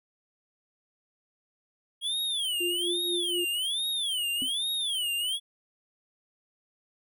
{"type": "tone with vibrato", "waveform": "square", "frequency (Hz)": 3238, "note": "G#7", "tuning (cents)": -45, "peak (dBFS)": -28, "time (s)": [2.01, 5.4], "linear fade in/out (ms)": 50, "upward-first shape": "sine", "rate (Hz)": 1.2, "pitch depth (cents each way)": 260}
{"type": "tone with tremolo", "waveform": "sine", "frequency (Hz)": 350, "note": "F4", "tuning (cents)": 4, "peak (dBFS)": -28, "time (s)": [2.6, 3.45], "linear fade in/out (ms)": 10, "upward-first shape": "triangle", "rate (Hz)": 4.1, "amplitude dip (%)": 75}
{"type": "tone with exponential decay", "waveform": "sine", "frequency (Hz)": 261.3, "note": "C4", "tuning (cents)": -2, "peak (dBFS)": -30, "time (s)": [4.42, 4.53], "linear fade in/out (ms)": 0, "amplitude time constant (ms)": 22}
{"effects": []}